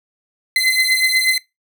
30% pulse beating tone pair, 2045 / 2053.2 Hz, C7 / C7, -40 / -33 cents, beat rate 8.2 Hz, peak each -13 / -14 dBFS, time 0.56-1.38 s, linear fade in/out 2 ms, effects noise-tail reverb RT60 0.2 s tail -22 dB re dry

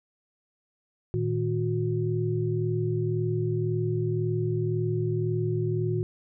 sine tone cluster, 113.6 / 155.5 / 362.7 Hz, A#2 / D#3 / F#4, -44 / -1 / -34 cents, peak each -27 / -30 / -29 dBFS, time 1.14-6.03 s, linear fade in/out 0 ms, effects none

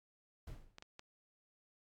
brown noise with exponential decay, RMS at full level -42 dBFS, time 0.47-0.83 s, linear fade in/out 5 ms, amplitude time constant 77 ms
clicks, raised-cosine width 0.2 ms, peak -33 dBFS, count 3, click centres 0.784 / 0.824 / 0.994 s
effects AAC 64 kbps

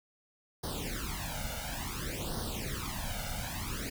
pink noise with flanger, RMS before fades -37 dBFS, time 0.63-3.9 s, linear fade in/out 10 ms, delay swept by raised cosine 0.2 to 1.4 ms, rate 0.57 Hz, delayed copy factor +0.95, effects none

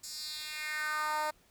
10% pulse tone with high-pass filter sweep, 305.2 Hz, D#4, 33 cents flat, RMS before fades -36 dBFS, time 0.03-1.31 s, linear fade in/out 10 ms, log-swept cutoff 6400 to 700 Hz, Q 2.9, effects pink hiss -66 dBFS RMS until 1.5 s

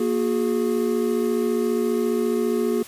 triangle tone cluster, 235.4 / 364.1 / 418.8 Hz, A#3 / F#4 / G#4, +17 / -28 / +15 cents, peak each -22 dBFS, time 0-2.83 s, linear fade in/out 5 ms, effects white hiss -42 dBFS RMS until 2.87 s + resampled to 32000 Hz

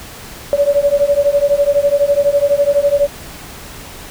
sine beating tone pair, 565 / 577 Hz, C#5 / D5, +33 / -31 cents, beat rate 12 Hz, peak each -13 dBFS, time 0.53-3.07 s, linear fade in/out 0 ms, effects pink hiss -33 dBFS RMS until 4.1 s

